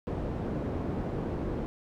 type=low-pass noise; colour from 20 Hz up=white; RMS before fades=-33 dBFS; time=0.07-1.66 s; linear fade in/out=0 ms; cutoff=360 Hz; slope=12 dB/octave; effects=none